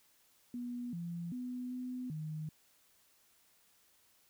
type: tone with pitch steps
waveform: sine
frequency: 243.3 / 171 / 249.2 / 251.8 / 154.9 Hz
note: B3 / F3 / B3 / B3 / D#3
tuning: -26 / -36 / +16 / +34 / -7 cents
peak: -38 dBFS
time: 0.54-2.49 s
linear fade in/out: 2 ms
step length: 390 ms
effects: white hiss -69 dBFS RMS until 4.29 s